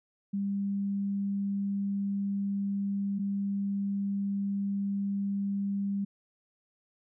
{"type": "tone pair in turn", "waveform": "sine", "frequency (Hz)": [199.1, 199.1], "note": ["G3", "G3"], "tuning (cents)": [27, 27], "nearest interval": "unison", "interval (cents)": 0, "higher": "neither", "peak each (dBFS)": -28, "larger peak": "neither", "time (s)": [[0.33, 3.19], [3.19, 6.05]], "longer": "neither", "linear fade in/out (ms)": 10, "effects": []}